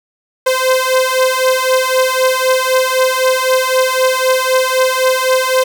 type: beating tone pair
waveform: sawtooth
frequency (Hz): 515 / 518.9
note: C5 / C5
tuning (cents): -28 / -14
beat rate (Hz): 3.9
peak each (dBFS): -10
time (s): 0.46-5.64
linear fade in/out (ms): 10
effects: none